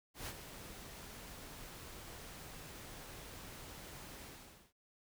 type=noise with ADSR envelope; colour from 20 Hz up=pink; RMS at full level=-42 dBFS; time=0.14-4.73 s; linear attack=130 ms; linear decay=62 ms; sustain=-9 dB; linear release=500 ms; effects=none